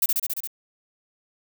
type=noise with echo; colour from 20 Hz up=violet; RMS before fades=-19 dBFS; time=0.02-0.06 s; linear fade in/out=5 ms; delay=69 ms; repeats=6; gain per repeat=-2 dB; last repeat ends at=0.474 s; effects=none